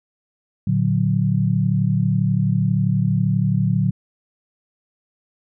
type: chord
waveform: sine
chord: Bb augmented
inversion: none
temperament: equal with one note detuned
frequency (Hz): 114.54 / 146.83 / 185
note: Bb2 / D3 / F#3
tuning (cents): -30 / 0 / 0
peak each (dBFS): -20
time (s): 0.67-3.91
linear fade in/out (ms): 5
effects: none